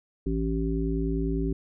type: harmonic tone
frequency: 55 Hz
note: A1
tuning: in tune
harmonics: 1 / 3 / 5 / 7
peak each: -28 / -31 / -30 / -32 dBFS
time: 0.26-1.53 s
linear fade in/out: 5 ms
effects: none